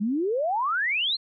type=exponential sweep; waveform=sine; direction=up; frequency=194.8 to 4307 Hz; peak=-22 dBFS; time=0-1.17 s; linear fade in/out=20 ms; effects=MP3 48 kbps